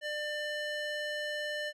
square tone with band-pass filter, 597 Hz, D5, 28 cents sharp, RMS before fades -36 dBFS, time 0.01-1.73 s, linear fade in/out 50 ms, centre 2200 Hz, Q 0.94, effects none

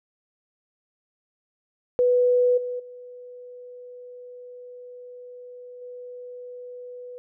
sine tone with level steps, 493.9 Hz, B4, in tune, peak -16 / -27 / -39 / -36 dBFS, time 1.99-7.18 s, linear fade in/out 0 ms, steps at 2.57 / 2.79 / 5.81 s, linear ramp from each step 10 ms, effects none

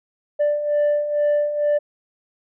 sine beating tone pair, 587.3 / 589.5 Hz, D5 / D5, 0 / +6 cents, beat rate 2.2 Hz, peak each -22 / -16 dBFS, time 0.39-1.79 s, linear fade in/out 20 ms, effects tanh soft clip ceiling -14 dBFS

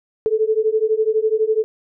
sine beating tone pair, 431.2 / 443.2 Hz, A4 / A4, -35 / +13 cents, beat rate 12 Hz, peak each -18 dBFS, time 0.26-1.64 s, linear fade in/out 0 ms, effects none

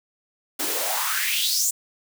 white noise with high-pass filter sweep, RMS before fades -24 dBFS, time 0.59-1.71 s, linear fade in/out 10 ms, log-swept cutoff 270 to 7900 Hz, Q 4.8, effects none

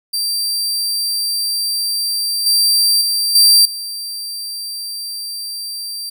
sawtooth tone with level steps, 4699 Hz, D8, in tune, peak -14 / -8 / -12 / -4 / -21 dBFS, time 0.13-6.1 s, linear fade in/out 10 ms, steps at 2.46 / 3.01 / 3.35 / 3.65 s, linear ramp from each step 5 ms, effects none

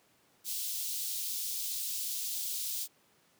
white high-pass noise, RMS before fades -36 dBFS, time 0.44-2.88 s, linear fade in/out 50 ms, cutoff 3400 Hz, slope 24 dB/octave, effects pink hiss -67 dBFS RMS until 3.39 s + high-pass 150 Hz 12 dB/octave

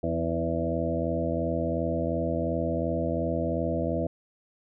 harmonic tone with a mistuned harmonic, 82.8 Hz, E2, 8 cents sharp, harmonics 1 / 2 / 3 / 4 / 6 / 7 / 8, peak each -33 / -33 / -33 / -33 / -33 / -33 / -33 dBFS, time 0.03-4.07 s, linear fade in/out 5 ms, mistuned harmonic 3, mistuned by +27 cents, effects none

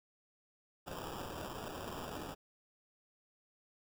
white noise with sample-and-hold, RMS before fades -44 dBFS, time 0.86-2.35 s, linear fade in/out 20 ms, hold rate 2100 Hz, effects none

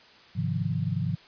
sine chord, F minor seventh, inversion first, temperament equal with one note detuned, 103.83 / 132.95 / 155.56 / 174.61 Hz, Ab2 / C3 / Eb3 / F3, 0 / +28 / 0 / 0 cents, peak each -31 dBFS, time 0.35-1.16 s, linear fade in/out 20 ms, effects white hiss -53 dBFS RMS until 1.27 s + resampled to 11025 Hz

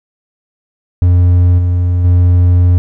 triangle tone with level steps, 88.7 Hz, F2, 27 cents sharp, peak -3 / -7 / -3 dBFS, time 1.02-2.78 s, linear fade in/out 0 ms, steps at 1.58 / 2.04 s, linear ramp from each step 10 ms, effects none

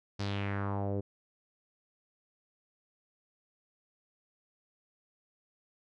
sawtooth tone with low-pass filter sweep, 100 Hz, G2, 35 cents sharp, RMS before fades -34 dBFS, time 0.19-1.01 s, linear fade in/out 10 ms, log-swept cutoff 5200 to 420 Hz, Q 2.8, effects none

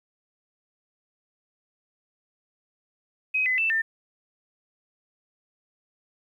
sine tone with pitch steps, 2528 / 2020 / 2656 / 1797 Hz, D#7 / B6 / E7 / A6, +27 / +39 / +12 / +36 cents, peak -21 dBFS, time 3.34-3.82 s, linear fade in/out 10 ms, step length 120 ms, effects 10-bit

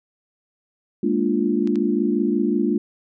sine chord, Bb dominant seventh, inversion third, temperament equal, 207.7 / 233.1 / 293.7 / 349.2 Hz, Ab3 / Bb3 / D4 / F4, 0 / 0 / 0 / 0 cents, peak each -23 dBFS, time 1.03-2.78 s, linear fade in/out 5 ms
clicks, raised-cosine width 0.2 ms, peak -22 dBFS, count 2, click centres 1.674 / 1.757 s
effects none

